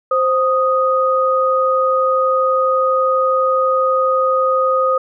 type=tone pair together; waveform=sine; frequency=523.3 / 1244.6 Hz; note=C5 / D#6; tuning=0 / 0 cents; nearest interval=octave + minor third; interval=1500 cents; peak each=-15 dBFS; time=0.11-4.98 s; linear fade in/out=5 ms; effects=none